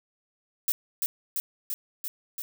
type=noise with echo; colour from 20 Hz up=violet; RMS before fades=-25 dBFS; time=0.68-0.72 s; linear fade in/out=0 ms; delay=340 ms; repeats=5; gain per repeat=-2 dB; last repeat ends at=2.42 s; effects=none